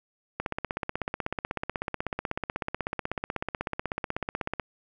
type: click train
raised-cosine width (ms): 0.5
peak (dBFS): -14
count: 69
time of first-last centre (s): 0.4-4.598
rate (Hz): 16.2
effects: none